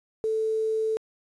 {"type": "tone with quantisation", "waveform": "sine", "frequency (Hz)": 440, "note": "A4", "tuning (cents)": 0, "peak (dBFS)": -23, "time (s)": [0.24, 0.97], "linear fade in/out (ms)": 0, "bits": 8, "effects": ["resampled to 22050 Hz"]}